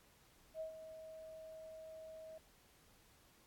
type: tone with ADSR envelope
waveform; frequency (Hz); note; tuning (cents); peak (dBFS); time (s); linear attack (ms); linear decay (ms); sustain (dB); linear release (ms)
sine; 637; D#5; +41; -40; 0.54-2.38; 64; 110; -10; 4
effects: pink hiss -68 dBFS RMS until 3.46 s + AAC 64 kbps